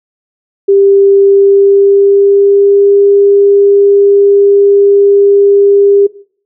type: tone with pitch glide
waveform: sine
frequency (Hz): 395.8 to 401.3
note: G4 to G4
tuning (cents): +17 to +41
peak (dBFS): -3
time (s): 0.68-6.07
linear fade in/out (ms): 10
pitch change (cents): +24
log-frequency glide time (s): 1.24-2.93
effects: noise-tail reverb RT60 0.5 s tail -18 dB re dry